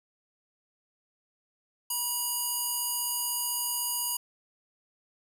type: tone with band-pass filter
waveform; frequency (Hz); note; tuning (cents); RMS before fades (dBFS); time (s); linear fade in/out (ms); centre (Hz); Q
square; 967; B5; -37; -31; 1.9-4.17; 5; 12000; 1.5
effects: none